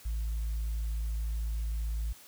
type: tone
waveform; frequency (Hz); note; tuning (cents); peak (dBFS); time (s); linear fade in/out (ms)
sine; 55; A1; 0; -28; 0.05-2.13; 10
effects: tanh soft clip ceiling -28 dBFS + white hiss -54 dBFS RMS until 2.27 s